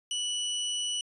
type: tone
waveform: sawtooth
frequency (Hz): 2954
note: F#7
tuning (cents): -3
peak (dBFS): -26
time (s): 0.11-1.01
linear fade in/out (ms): 2
effects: resampled to 24000 Hz